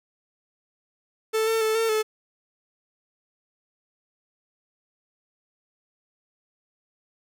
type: tone with pitch steps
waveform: 45% pulse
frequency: 440.5 / 449 / 437.9 / 451.3 / 433.2 Hz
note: A4 / A4 / A4 / A4 / A4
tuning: +2 / +35 / -8 / +44 / -27 cents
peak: -21 dBFS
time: 1.33-2.03 s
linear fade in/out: 20 ms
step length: 140 ms
effects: none